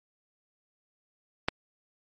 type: click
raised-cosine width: 0.3 ms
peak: -8 dBFS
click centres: 1.485 s
effects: MP3 32 kbps